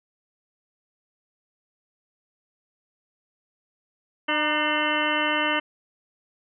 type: harmonic tone with a mistuned harmonic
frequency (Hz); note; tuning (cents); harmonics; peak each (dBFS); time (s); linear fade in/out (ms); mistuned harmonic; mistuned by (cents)
301.3; D4; +44; 1 / 2 / 3 / 4 / 5 / 6 / 7 / 9 / 10; -30 / -30 / -30 / -30 / -30 / -30 / -30 / -30 / -30; 4.28-5.6; 10; 3; +63
effects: none